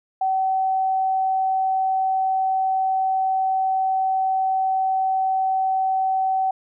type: tone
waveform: sine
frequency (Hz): 762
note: G5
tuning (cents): -49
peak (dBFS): -18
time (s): 0.21-6.51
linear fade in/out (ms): 5
effects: none